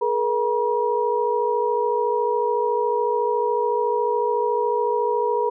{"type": "tone cluster", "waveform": "sine", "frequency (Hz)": [425.2, 479.1, 958], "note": ["G#4", "A#4", "A#5"], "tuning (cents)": [41, 47, 47], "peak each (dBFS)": -23, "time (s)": [0.01, 5.5], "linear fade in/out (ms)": 10, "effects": []}